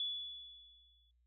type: tone with exponential decay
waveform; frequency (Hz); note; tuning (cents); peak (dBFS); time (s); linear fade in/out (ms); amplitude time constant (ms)
sine; 3427; A7; -46; -34; 0-1.11; 2; 240
effects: noise-tail reverb RT60 0.2 s tail -23 dB re dry + added 60 Hz sine -70 dBFS peak until 1.26 s